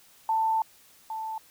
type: tone pair in turn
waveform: sine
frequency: 888 / 882.4 Hz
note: A5 / A5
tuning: +16 / +5 cents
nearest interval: unison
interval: 11 cents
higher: first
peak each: -22 / -31 dBFS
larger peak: first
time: 0.29-0.62 / 1.1-1.38 s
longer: first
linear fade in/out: 2 ms
effects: white hiss -57 dBFS RMS until 1.5 s